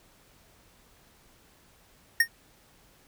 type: tone with exponential decay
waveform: square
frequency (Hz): 1845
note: A#6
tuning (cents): -18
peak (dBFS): -15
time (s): 2.2-2.28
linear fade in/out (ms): 5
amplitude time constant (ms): 17
effects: pink hiss -60 dBFS RMS until 3.07 s